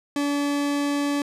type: tone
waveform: 40% pulse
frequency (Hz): 286.8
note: D4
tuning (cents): -41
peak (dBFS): -21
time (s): 0.16-1.22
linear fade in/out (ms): 2
effects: low-pass 11000 Hz 12 dB/octave